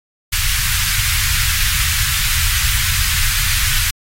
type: band-stop noise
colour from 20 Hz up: pink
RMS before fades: -17 dBFS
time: 0.32-3.91 s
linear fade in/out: 10 ms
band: 110 to 1500 Hz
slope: 24 dB/octave
effects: AAC 48 kbps